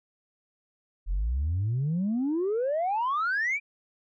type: exponential sweep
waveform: sine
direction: up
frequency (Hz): 40.74 to 2403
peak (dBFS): -23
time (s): 1.06-3.6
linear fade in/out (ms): 50
effects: tanh soft clip ceiling -22 dBFS